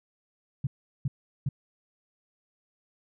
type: tone bursts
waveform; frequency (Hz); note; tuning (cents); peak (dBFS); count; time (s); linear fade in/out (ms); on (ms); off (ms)
sine; 135.9; C#3; -34; -24; 3; 0.64-1.49; 5; 30; 380
effects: none